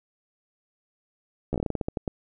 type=slowing click train; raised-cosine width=2 ms; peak=-14 dBFS; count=13; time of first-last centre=1.53-2.078 s; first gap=13 ms; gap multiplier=1.21; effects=none